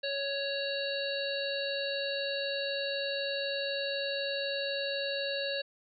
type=harmonic tone; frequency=556 Hz; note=C#5; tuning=5 cents sharp; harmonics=1 / 3 / 5 / 7 / 8; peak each=-34 / -39 / -40 / -38 / -40 dBFS; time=0.03-5.62 s; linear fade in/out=10 ms; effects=none